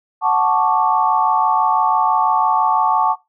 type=chord; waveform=sine; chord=D major seventh; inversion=first; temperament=equal; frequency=740 / 880 / 1108.7 / 1174.7 Hz; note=F#5 / A5 / C#6 / D6; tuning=0 / 0 / 0 / 0 cents; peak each=-19 / -16 / -18 / -22 dBFS; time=0.21-3.16 s; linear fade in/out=50 ms; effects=noise-tail reverb RT60 0.2 s tail -19 dB re dry